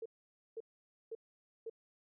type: tone bursts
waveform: sine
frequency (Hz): 450.5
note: A4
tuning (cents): +41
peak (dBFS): -40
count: 4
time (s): 0.02-1.698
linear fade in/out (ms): 5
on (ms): 37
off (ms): 510
effects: none